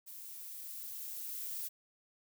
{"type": "noise with level ramp", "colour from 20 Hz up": "violet", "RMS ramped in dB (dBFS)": [-49, -40], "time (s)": [0.06, 1.69], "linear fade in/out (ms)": 20, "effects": []}